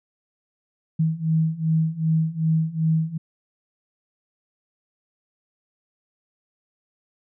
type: beating tone pair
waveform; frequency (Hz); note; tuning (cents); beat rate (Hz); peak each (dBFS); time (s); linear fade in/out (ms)
sine; 158.7 / 161.3; D#3 / E3; +35 / -37; 2.6; -23 / -21; 0.99-3.18; 10
effects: none